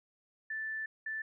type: tone bursts at uneven times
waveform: sine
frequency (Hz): 1760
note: A6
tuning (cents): 0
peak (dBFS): -35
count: 2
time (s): 0.5-0.86 / 1.06-1.22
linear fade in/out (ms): 5
effects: none